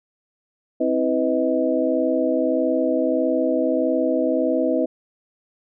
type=tone cluster; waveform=sine; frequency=262.5 / 324.1 / 499.8 / 633 Hz; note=C4 / E4 / B4 / D#5; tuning=+6 / -29 / +21 / +30 cents; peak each=-23 dBFS; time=0.8-4.86 s; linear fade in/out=10 ms; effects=none